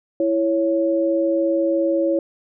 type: tone pair together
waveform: sine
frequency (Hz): 331.5 / 554.4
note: E4 / C#5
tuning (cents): +10 / 0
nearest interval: major sixth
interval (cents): 890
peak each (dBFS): -19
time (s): 0.2-2.19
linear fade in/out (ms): 2
effects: none